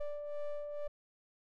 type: ring-modulated tone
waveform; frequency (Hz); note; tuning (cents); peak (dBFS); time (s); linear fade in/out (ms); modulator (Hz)
triangle; 292.9; D4; -5; -31; 0-0.88; 10; 294
effects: none